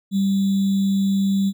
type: tone with sample-and-hold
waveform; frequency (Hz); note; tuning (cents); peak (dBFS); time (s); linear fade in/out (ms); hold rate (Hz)
sine; 196; G3; 0; -16; 0.11-1.53; 50; 3675
effects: none